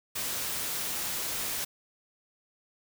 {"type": "noise", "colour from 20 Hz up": "white", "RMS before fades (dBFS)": -33, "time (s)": [0.15, 1.65], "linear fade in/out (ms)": 10, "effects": []}